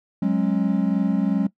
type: chord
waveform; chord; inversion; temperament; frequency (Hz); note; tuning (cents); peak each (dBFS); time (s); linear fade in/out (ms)
triangle; F# suspended second; none; equal with one note detuned; 185 / 207.7 / 271.9; F#3 / G#3 / C#4; 0 / 0 / -33; -20 / -20 / -22; 0.22-1.47; 5
effects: noise-tail reverb RT60 0.1 s tail -19 dB re dry